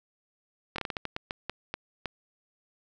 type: slowing click train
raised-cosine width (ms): 0.3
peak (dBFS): -16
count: 12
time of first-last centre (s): 0.76-2.057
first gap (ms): 23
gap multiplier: 1.3
effects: none